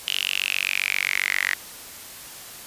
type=tone with high-pass filter sweep; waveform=sawtooth; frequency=47.52 Hz; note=F#1; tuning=47 cents sharp; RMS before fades=-25 dBFS; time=0.07-1.55 s; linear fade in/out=0 ms; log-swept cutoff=3000 to 1900 Hz; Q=7.7; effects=white hiss -40 dBFS RMS until 2.66 s + resampled to 32000 Hz